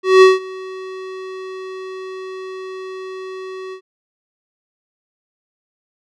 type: tone with ADSR envelope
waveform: square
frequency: 376.6 Hz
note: F#4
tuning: 31 cents sharp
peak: -4 dBFS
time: 0.03-3.81 s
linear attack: 190 ms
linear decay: 170 ms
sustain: -24 dB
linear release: 83 ms
effects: low-pass 4000 Hz 12 dB/octave